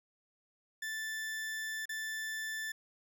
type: tone with dropouts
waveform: 40% pulse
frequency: 1760 Hz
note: A6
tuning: in tune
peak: -36 dBFS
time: 0.82-2.72 s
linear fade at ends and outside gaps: 5 ms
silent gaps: 1.856-1.892 s
effects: none